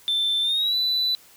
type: tone with pitch glide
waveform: sine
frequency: 3548 to 3982 Hz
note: A7 to B7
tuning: +14 to +14 cents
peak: -18 dBFS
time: 0.08-1.15 s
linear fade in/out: 0 ms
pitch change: +200 cents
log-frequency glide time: 0.42-0.76 s
effects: tanh soft clip ceiling -18 dBFS + white hiss -52 dBFS RMS until 1.36 s